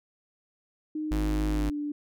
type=tone with pitch glide; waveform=sine; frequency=307.5 to 293.8 Hz; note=D#4 to D4; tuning=-20 to +1 cents; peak=-29 dBFS; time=0.95-1.92 s; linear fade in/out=5 ms; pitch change=-79 cents; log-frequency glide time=1.47-1.69 s
type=tone; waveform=square; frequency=51.91 Hz; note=G#1; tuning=in tune; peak=-27 dBFS; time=1.11-1.7 s; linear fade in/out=5 ms
effects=none